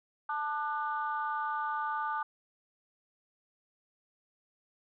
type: chord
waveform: sine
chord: D major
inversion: second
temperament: equal with one note detuned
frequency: 880 / 1199.3 / 1480 Hz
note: A5 / D6 / F#6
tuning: 0 / +36 / 0 cents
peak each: -34 / -34 / -38 dBFS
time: 0.29-2.23 s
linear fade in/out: 5 ms
effects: tanh soft clip ceiling -22 dBFS